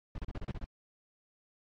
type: noise bursts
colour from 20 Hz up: brown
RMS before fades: -37 dBFS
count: 8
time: 0.15-0.643 s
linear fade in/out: 2 ms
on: 31 ms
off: 35 ms
effects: low-pass 4000 Hz 12 dB/octave + AAC 48 kbps